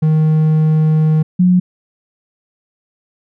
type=tone pair in turn; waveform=triangle / sine; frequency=156.1 / 180.77 Hz; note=D#3 / F#3; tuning=+6 / -40 cents; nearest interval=minor third; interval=254 cents; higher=second; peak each=-7 dBFS; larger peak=neither; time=0.02-1.23 / 1.39-1.6 s; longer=first; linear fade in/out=10 ms; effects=none